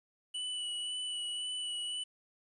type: tone with vibrato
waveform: square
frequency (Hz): 2960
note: F#7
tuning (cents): 0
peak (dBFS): -36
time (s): 0.34-2.04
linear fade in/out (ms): 10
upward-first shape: sine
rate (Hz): 1.9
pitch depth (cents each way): 17
effects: resampled to 24000 Hz + 11-bit